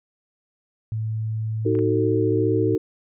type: tone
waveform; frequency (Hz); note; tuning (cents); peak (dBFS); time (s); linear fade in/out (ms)
sine; 110; A2; 0; -23; 0.92-2.75; 0
type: chord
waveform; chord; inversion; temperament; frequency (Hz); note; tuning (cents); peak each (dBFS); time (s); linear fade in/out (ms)
sine; D# diminished; none; just; 311.1 / 373.4 / 448; D#4 / F#4 / A4; 0 / +16 / +31; -23; 1.65-2.78; 10
type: clicks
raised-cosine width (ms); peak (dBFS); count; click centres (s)
0.5; -27; 2; 1.752 / 1.79
effects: none